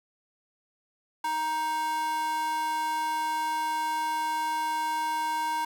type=tone with high-pass filter; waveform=square; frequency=313 Hz; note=D#4; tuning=10 cents sharp; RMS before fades=-29 dBFS; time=1.24-5.65 s; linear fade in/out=5 ms; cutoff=910 Hz; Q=3.4; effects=10-bit